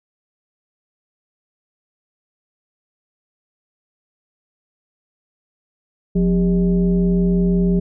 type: tone with frequency modulation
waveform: sine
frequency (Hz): 179.1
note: F3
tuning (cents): +44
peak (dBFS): -13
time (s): 6.15-7.8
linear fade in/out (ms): 10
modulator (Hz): 222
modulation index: 0.75
effects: none